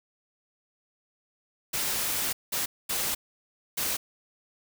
white noise bursts at uneven times, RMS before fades -29 dBFS, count 4, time 1.73-2.33 / 2.52-2.66 / 2.89-3.15 / 3.77-3.97 s, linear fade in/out 10 ms, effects none

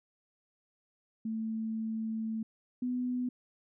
sine tone pair in turn, 221.8 / 249 Hz, A3 / B3, +14 / +14 cents, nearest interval major second, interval 200 cents, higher second, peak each -32 / -30 dBFS, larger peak second, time 1.25-2.43 / 2.82-3.29 s, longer first, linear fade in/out 5 ms, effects none

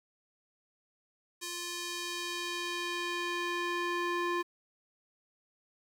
square tone with band-pass filter sweep, 349.2 Hz, F4, in tune, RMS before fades -35 dBFS, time 1.41-4.43 s, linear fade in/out 20 ms, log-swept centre 6800 to 1200 Hz, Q 0.8, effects 9-bit

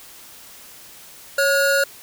square tone pair together, 554.4 / 1437.1 Hz, C#5 / F6, 0 / +49 cents, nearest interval octave + major third, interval 1649 cents, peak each -19 dBFS, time 1.38-1.84 s, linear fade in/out 5 ms, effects white hiss -43 dBFS RMS until 2.02 s

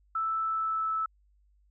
sine tone with pitch glide, 1318.5 to 1309.4 Hz, E6 to E6, 0 to -12 cents, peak -27 dBFS, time 0.15-1.06 s, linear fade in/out 5 ms, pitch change -12 cents, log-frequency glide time 0.41-0.91 s, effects added 50 Hz sine -62 dBFS peak until 1.7 s

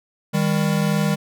square tone pair together, 157.2 / 199.61 Hz, D#3 / G3, +18 / +32 cents, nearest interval major third, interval 414 cents, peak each -21 dBFS, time 0.33-1.16 s, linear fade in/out 20 ms, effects none

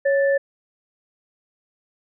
sine tone pair together, 554 / 1760 Hz, C#5 / A6, -1 / 0 cents, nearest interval octave + minor sixth, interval 2001 cents, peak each -16 / -25 dBFS, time 0.05-0.38 s, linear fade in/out 10 ms, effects none

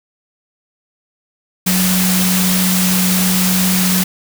sine tone in noise, 184.6 Hz, F#3, 4 cents flat, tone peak -14 dBFS, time 1.66-4.04 s, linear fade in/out 10 ms, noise white, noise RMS -17 dBFS, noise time 1.66-4.04 s, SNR 0 dB, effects none

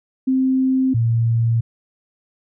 sine tone pair in turn, 261.6 / 115.46 Hz, C4 / A#2, 0 / -16 cents, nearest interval octave + major second, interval 1416 cents, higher first, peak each -14 dBFS, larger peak neither, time 0.27-0.94 / 0.94-1.61 s, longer neither, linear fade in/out 10 ms, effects none

